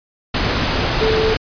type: tone in noise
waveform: sine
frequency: 440 Hz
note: A4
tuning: in tune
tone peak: -15 dBFS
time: 1.01-1.34 s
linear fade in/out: 5 ms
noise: pink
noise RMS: -18 dBFS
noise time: 0.34-1.37 s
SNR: 0 dB
effects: resampled to 11025 Hz